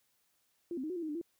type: tone with pitch steps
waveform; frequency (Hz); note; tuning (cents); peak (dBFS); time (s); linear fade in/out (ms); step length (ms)
sine; 343.8 / 260.4 / 311.5 / 365.8 / 340.8 / 313.5 / 296.2 / 338.1; F4 / C4 / D#4 / F#4 / F4 / D#4 / D4 / E4; -27 / -8 / +2 / -20 / -42 / +13 / +15 / +44; -35; 0.71-1.214; 2; 63
effects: white hiss -75 dBFS RMS until 1.39 s